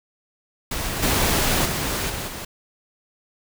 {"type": "noise with level steps", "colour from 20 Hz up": "pink", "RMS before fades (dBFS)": [-27, -20, -25, -29, -33], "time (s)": [0.71, 2.45], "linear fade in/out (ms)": 5, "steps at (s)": [1.02, 1.65, 2.09, 2.27], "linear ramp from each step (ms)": 10, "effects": []}